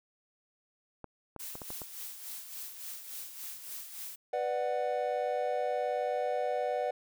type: clicks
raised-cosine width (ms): 1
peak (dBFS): -28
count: 6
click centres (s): 1.043 / 1.363 / 1.554 / 1.618 / 1.704 / 1.818
type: noise with tremolo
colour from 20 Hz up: blue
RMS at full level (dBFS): -41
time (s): 1.39-4.16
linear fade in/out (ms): 10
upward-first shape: sine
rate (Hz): 3.5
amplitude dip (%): 55
type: chord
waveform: triangle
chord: B minor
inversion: none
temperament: just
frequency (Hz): 493.9 / 592.7 / 740.8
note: B4 / D5 / F#5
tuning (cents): 0 / +16 / +2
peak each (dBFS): -32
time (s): 4.33-6.91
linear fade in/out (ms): 5
effects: none